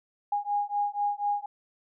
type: beating tone pair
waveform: sine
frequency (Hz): 818 / 822.1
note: G#5 / G#5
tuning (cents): -26 / -18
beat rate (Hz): 4.1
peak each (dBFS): -29 / -29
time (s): 0.32-1.46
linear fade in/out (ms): 5
effects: none